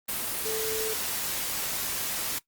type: tone in noise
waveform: sine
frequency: 440 Hz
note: A4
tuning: in tune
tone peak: -30 dBFS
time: 0.45-0.94 s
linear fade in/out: 10 ms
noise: white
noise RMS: -31 dBFS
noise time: 0.08-2.39 s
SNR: -2 dB
effects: noise-tail reverb RT60 0.1 s tail -18 dB re dry + Opus 32 kbps